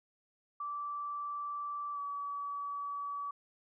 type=tone with pitch glide; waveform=sine; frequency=1164 to 1142.7 Hz; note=D6 to D6; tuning=-16 to -48 cents; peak=-36 dBFS; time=0.6-3.31 s; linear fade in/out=5 ms; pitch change=-32 cents; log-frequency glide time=1.93-1.99 s; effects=none